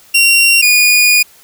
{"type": "tone pair in turn", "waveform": "sawtooth", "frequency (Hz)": [2751, 2451], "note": ["F7", "D#7"], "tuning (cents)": [-27, -27], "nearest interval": "major second", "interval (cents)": 200, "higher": "first", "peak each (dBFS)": -3, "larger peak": "neither", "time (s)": [[0.14, 0.62], [0.62, 1.23]], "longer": "second", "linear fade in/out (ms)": 10, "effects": ["white hiss -44 dBFS RMS until 1.43 s"]}